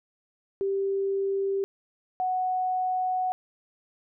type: tone pair in turn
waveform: sine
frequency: 392 / 740 Hz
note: G4 / F#5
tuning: 0 / 0 cents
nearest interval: major seventh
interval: 1100 cents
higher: second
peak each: -24 dBFS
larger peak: neither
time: 0.61-1.64 / 2.2-3.32 s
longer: second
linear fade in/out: 0 ms
effects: none